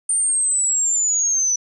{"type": "linear sweep", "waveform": "sine", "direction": "down", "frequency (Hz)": [8990, 5930], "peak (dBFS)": -16, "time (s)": [0.09, 1.56], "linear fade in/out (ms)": 5, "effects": []}